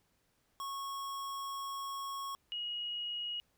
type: tone pair in turn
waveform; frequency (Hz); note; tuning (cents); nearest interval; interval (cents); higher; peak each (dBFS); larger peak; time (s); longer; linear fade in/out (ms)
square / sine; 1100 / 2893; C#6 / F#7; -14 / -40; octave + perfect fourth; 1674; second; -39 / -36; second; 0.6-2.35 / 2.52-3.4; first; 0
effects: pink hiss -75 dBFS RMS until 3.57 s